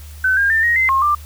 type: tone with pitch steps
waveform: sine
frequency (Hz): 1522 / 1612 / 1792 / 1880 / 2066 / 1073 / 1186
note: F#6 / G6 / A6 / A#6 / C7 / C6 / D6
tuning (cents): +48 / +48 / +31 / +14 / -22 / +43 / +17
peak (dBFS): -12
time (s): 0.24-1.15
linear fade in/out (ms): 5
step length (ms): 130
effects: added 75 Hz sine -33 dBFS peak until 1.25 s + white hiss -44 dBFS RMS until 1.25 s